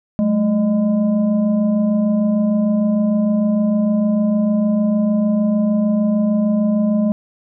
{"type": "tone with frequency modulation", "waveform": "sine", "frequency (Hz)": 214.3, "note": "A3", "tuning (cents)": -45, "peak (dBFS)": -13, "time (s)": [0.19, 7.12], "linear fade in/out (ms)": 0, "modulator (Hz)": 402, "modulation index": 0.63, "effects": []}